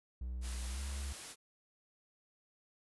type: tone with pitch glide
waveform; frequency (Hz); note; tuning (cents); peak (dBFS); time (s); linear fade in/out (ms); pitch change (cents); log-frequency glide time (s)
triangle; 61.74 to 68.5; B1 to C#2; 0 to -20; -36; 0.21-1.13; 5; +180; 0.69-0.81
type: low-pass noise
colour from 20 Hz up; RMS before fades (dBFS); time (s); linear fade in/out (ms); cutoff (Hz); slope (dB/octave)
white; -50; 0.41-1.36; 50; 11000; 96
effects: none